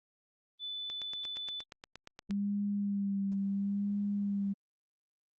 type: tone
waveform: sine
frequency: 3497 Hz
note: A7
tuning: 11 cents flat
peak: -37 dBFS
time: 0.59-1.64 s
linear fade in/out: 50 ms
type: click train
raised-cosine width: 0.2 ms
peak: -28 dBFS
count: 13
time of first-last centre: 0.9-2.308 s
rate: 8.52 Hz
type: tone with vibrato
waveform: sine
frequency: 200 Hz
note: G3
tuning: 35 cents sharp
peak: -30 dBFS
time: 2.29-4.54 s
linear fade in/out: 20 ms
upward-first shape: sine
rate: 0.72 Hz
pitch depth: 29 cents each way
effects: Opus 24 kbps